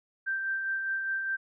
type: tone with tremolo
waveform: sine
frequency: 1568 Hz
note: G6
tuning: in tune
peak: -27 dBFS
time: 0.26-1.37 s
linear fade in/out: 20 ms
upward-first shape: sine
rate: 4.9 Hz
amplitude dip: 35%
effects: none